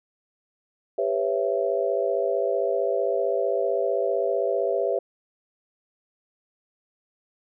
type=chord; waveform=sine; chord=C# half-diminished seventh; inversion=second; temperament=just; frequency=399.1 / 498.9 / 554.4 / 665.2 Hz; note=G4 / B4 / C#5 / E5; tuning=+31 / +17 / 0 / +16 cents; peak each=-27 dBFS; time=0.98-4.99 s; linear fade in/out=5 ms; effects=none